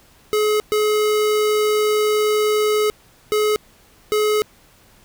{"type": "tone bursts at uneven times", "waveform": "square", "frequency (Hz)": 424.8, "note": "G#4", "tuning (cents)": 39, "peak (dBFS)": -16, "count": 4, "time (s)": [[0.33, 0.6], [0.72, 2.9], [3.32, 3.56], [4.12, 4.42]], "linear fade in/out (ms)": 0, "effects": ["pink hiss -52 dBFS RMS until 5.04 s"]}